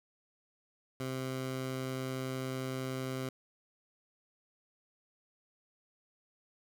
15% pulse tone, 130.81 Hz, C3, in tune, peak -29 dBFS, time 1-3.29 s, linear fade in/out 2 ms, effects none

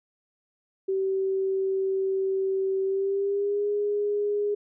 sine tone with pitch glide, 384.5 to 412.1 Hz, G4 to G#4, -33 to -13 cents, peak -23 dBFS, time 0.88-4.55 s, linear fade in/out 10 ms, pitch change +120 cents, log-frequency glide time 2.83-3.68 s, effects none

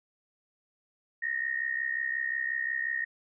sine tone with amplitude modulation, 1855 Hz, A#6, 9 cents flat, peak -25 dBFS, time 1.22-3.05 s, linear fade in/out 10 ms, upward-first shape sine, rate 65.6 Hz, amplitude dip 80%, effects none

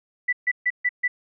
sine tone bursts, 1975.5 Hz, B6, in tune, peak -18 dBFS, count 5, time 0.28-1.08 s, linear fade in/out 10 ms, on 48 ms, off 140 ms, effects none

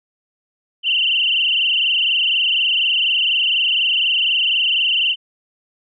sine tone with frequency modulation, 2913 Hz, F#7, 28 cents flat, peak -14 dBFS, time 0.83-5.16 s, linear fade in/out 50 ms, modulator 24.1 Hz, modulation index 7.6, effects none

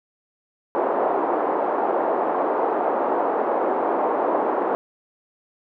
white band-pass noise, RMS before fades -22 dBFS, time 0.75-4.75 s, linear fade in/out 0 ms, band 320 to 910 Hz, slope 24 dB/octave, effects none

